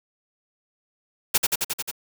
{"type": "noise with echo", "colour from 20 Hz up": "white", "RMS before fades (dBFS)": -18, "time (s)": [1.34, 1.38], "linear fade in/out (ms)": 10, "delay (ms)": 89, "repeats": 6, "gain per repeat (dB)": -2, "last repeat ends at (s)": 1.914, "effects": []}